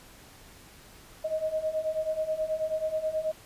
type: beating tone pair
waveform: sine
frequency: 622.3 / 631.6 Hz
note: D#5 / D#5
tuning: 0 / +26 cents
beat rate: 9.3 Hz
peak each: -32 / -29 dBFS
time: 1.24-3.32 s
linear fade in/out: 10 ms
effects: pink hiss -52 dBFS RMS until 3.45 s + resampled to 32000 Hz